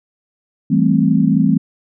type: chord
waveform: sine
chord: A minor seventh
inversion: second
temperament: equal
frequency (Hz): 164.81 / 196 / 220 / 261.6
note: E3 / G3 / A3 / C4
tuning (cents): 0 / 0 / 0 / 0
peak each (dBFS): -16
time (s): 0.7-1.58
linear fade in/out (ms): 10
effects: none